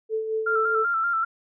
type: tone with tremolo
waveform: sine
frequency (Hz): 440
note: A4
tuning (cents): 0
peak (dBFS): -22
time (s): 0.09-0.86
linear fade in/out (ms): 50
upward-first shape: sine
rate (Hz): 4.6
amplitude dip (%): 50
type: tone with vibrato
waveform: sine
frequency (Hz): 1360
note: F6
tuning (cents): -46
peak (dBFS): -21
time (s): 0.46-1.25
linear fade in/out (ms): 10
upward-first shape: square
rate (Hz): 5.2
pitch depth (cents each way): 41
effects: none